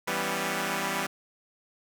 5% pulse chord, C# half-diminished seventh, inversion first, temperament equal, 164.81 / 196 / 246.9 / 277.2 Hz, E3 / G3 / B3 / C#4, 0 / 0 / 0 / 0 cents, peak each -23 / -20 / -22 / -26 dBFS, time 0.07-1.07 s, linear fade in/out 10 ms, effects none

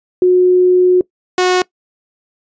sine / sawtooth tone pair in turn, 363.6 / 365.1 Hz, F#4 / F#4, -30 / -23 cents, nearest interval unison, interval 7 cents, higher second, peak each -6 dBFS, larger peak neither, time 0.22-1.01 / 1.38-1.62 s, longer first, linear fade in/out 2 ms, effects noise-tail reverb RT60 0.1 s tail -21 dB re dry + resampled to 16000 Hz

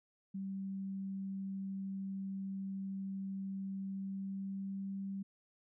sine tone with pitch glide, 193.8 to 195.37 Hz, G3 to G3, -20 to -6 cents, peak -38 dBFS, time 0.34-5.23 s, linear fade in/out 10 ms, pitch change +14 cents, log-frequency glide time 3.84-4.98 s, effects none

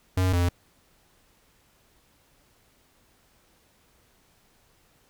square tone pair in turn, 92.5 / 87.71 Hz, F#2 / F2, 0 / +8 cents, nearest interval minor second, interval 92 cents, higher first, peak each -21 dBFS, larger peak neither, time 0.17-0.33 / 0.33-0.49 s, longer neither, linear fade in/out 5 ms, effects pink hiss -63 dBFS RMS until 5.09 s

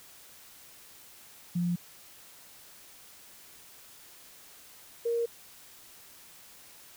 sine tone pair in turn, 174.61 / 467.8 Hz, F3 / A#4, 0 / +6 cents, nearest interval octave + perfect fourth, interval 1706 cents, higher second, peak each -26 dBFS, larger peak neither, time 1.55-1.76 / 5.05-5.26 s, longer neither, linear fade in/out 10 ms, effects white hiss -53 dBFS RMS until 6.96 s

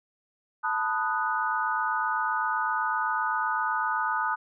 sine chord, B dominant seventh, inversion third, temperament equal, 880 / 987.8 / 1244.5 / 1480 Hz, A5 / B5 / D#6 / F#6, 0 / 0 / 0 / 0 cents, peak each -30 / -33 / -29 / -30 dBFS, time 0.63-4.36 s, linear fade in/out 20 ms, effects none

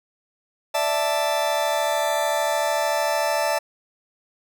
40% pulse chord, D suspended second, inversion none, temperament just, 587.3 / 660.7 / 881 Hz, D5 / E5 / A5, 0 / +4 / +2 cents, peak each -24 dBFS, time 0.74-3.59 s, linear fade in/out 10 ms, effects none

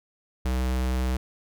square tone, 63.6 Hz, C2, 48 cents flat, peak -24 dBFS, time 0.45-1.17 s, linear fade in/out 5 ms, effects none

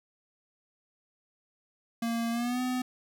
square tone with pitch glide, 231.5 to 252.5 Hz, A#3 to B3, -12 to +39 cents, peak -29 dBFS, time 2.02-2.82 s, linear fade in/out 5 ms, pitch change +151 cents, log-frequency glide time 2.31-2.61 s, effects none

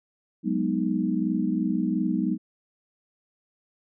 sine chord, G# minor seventh, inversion third, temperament equal, 185 / 207.7 / 246.9 / 311.1 Hz, F#3 / G#3 / B3 / D#4, 0 / 0 / 0 / 0 cents, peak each -28 dBFS, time 0.43-2.38 s, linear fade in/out 50 ms, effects none

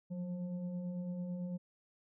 sine tone with frequency modulation, 180 Hz, F#3, 47 cents flat, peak -37 dBFS, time 0.1-1.58 s, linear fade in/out 20 ms, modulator 351 Hz, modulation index 0.49, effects none

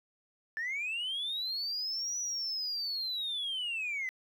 sine linear two-way sweep, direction up then down, 1740 to 5930 to 1994 Hz, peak -31 dBFS, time 0.57-4.09 s, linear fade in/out 0 ms, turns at 2.18 s, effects tanh soft clip ceiling -30 dBFS + 11-bit

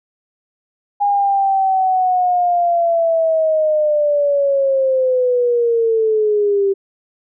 sine linear sweep, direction down, 817 to 389.4 Hz, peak -12 dBFS, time 1-6.74 s, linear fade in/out 20 ms, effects none

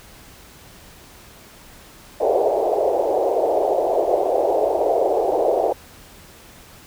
white band-pass noise, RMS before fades -19 dBFS, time 2.2-5.73 s, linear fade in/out 10 ms, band 370 to 740 Hz, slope 48 dB/octave, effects pink hiss -45 dBFS RMS until 6.86 s

